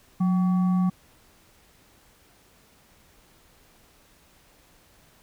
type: tone with frequency modulation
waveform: sine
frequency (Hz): 181.8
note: F#3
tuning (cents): -30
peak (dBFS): -19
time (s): 0.2-0.9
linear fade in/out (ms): 10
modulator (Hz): 952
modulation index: 0.25
effects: pink hiss -58 dBFS RMS until 5.22 s